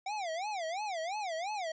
square tone with vibrato, 740 Hz, F#5, in tune, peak -35 dBFS, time 0.06-1.72 s, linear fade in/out 5 ms, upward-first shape sine, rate 2.9 Hz, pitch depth 260 cents each way, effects resampled to 16000 Hz

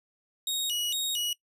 sawtooth tone with vibrato, 3307 Hz, G#7, 8 cents flat, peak -25 dBFS, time 0.47-1.33 s, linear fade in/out 2 ms, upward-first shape square, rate 2.2 Hz, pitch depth 220 cents each way, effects noise-tail reverb RT60 0.1 s tail -22 dB re dry

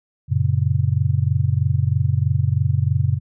sine chord, F# major, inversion none, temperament just, 92.5 / 115.62 / 138.75 Hz, F#2 / A#2 / C#3, 0 / -14 / +2 cents, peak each -20 dBFS, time 0.28-3.2 s, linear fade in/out 50 ms, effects none

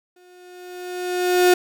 35% pulse tone with exponential growth, 360.3 Hz, F#4, 46 cents flat, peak -9 dBFS, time 0.16-1.54 s, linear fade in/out 5 ms, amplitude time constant 300 ms, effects none

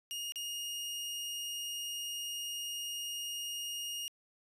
sawtooth tone with dropouts, 2855 Hz, F7, 37 cents sharp, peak -34 dBFS, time 0.11-4.08 s, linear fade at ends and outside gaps 0 ms, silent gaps 0.321-0.358 s, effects resampled to 32000 Hz

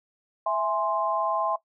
sine chord, E augmented, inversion none, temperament equal, 659.3 / 830.6 / 1046.5 Hz, E5 / G#5 / B#5, 0 / 0 / 0 cents, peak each -27 / -29 / -27 dBFS, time 0.46-1.56 s, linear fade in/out 5 ms, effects noise-tail reverb RT60 0.1 s tail -17 dB re dry

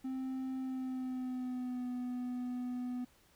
triangle tone with pitch glide, 261.6 to 248.2 Hz, C4 to B3, 0 to +9 cents, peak -34 dBFS, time 0.04-3.05 s, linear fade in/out 10 ms, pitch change -91 cents, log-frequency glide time 0.59-1.87 s, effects pink hiss -67 dBFS RMS until 3.35 s

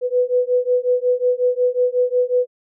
sine beating tone pair, 493.9 / 499.4 Hz, B4 / B4, 0 / +19 cents, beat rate 5.5 Hz, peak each -18 dBFS, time 0.01-2.47 s, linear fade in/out 50 ms, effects none

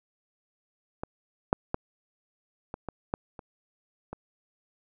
clicks, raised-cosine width 1 ms, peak -19 / -7 / -13 / -21 / -20 / -13 / -27 / -23 dBFS, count 8, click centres 1.035 / 1.529 / 1.744 / 2.741 / 2.887 / 3.139 / 3.392 / 4.13 s, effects none

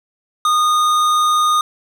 sine tone with tanh clipping, 1229 Hz, D#6, 22 cents flat, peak -14 dBFS, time 0.45-1.61 s, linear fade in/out 2 ms, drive 16 dB, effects none

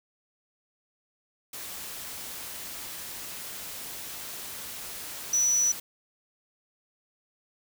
sine tone in noise, 5920 Hz, F#8, in tune, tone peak -21 dBFS, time 5.33-5.72 s, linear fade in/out 5 ms, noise white, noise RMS -39 dBFS, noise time 1.53-5.8 s, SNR +15 dB, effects none

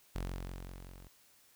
sawtooth tone with level ramp, 45.2 Hz, F#1, 40 cents flat, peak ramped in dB -31 to -48 dBFS, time 0.15-1.08 s, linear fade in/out 10 ms, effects white hiss -65 dBFS RMS until 1.55 s

